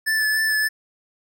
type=tone with vibrato; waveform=square; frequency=1745 Hz; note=A6; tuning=15 cents flat; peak=-19 dBFS; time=0.06-0.69 s; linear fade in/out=20 ms; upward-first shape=sine; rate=3.4 Hz; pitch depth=18 cents each way; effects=none